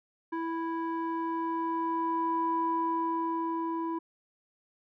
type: tone with low-pass filter sweep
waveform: square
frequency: 329.6 Hz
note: E4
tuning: in tune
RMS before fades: -31 dBFS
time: 0.32-3.99 s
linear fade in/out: 10 ms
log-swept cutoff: 1300 to 840 Hz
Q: 5.8
effects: none